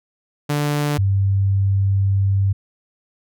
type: tone pair in turn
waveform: sawtooth / sine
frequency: 146.83 / 98 Hz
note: D3 / G2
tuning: 0 / 0 cents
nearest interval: perfect fifth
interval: 700 cents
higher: first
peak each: -14 dBFS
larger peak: neither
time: 0.49-0.98 / 0.98-2.53 s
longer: second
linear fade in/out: 10 ms
effects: none